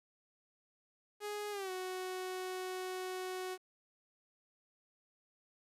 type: tone with pitch glide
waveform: sawtooth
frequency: 415.6 to 370.3 Hz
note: G#4 to F#4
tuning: +1 to +1 cents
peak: -35 dBFS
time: 1.2-3.58 s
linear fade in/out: 50 ms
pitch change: -200 cents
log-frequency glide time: 1.51-1.71 s
effects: resampled to 32000 Hz + 11-bit